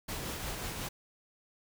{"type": "noise with tremolo", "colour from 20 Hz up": "pink", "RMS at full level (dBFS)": -37, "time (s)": [0.08, 0.89], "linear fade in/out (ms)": 10, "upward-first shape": "triangle", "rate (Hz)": 5.6, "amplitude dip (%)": 35, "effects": []}